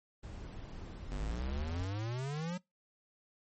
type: noise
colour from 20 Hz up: brown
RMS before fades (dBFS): -44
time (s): 0.23-1.86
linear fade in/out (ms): 5
type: exponential sweep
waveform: square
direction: up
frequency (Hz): 46.87 to 185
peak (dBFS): -36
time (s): 1.11-2.58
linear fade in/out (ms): 10
effects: noise-tail reverb RT60 0.2 s tail -25 dB re dry + MP3 32 kbps